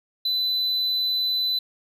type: tone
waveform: triangle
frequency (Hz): 4005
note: B7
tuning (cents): +23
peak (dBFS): -20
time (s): 0.25-1.59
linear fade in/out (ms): 5
effects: none